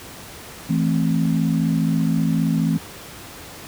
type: chord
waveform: sine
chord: A minor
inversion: second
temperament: just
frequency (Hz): 165 / 220 / 264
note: E3 / A3 / C4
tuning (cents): +2 / 0 / +16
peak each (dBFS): -19 / -22 / -23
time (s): 0.69-2.78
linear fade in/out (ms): 10
effects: pink hiss -38 dBFS RMS until 3.67 s + high-pass 60 Hz 12 dB/octave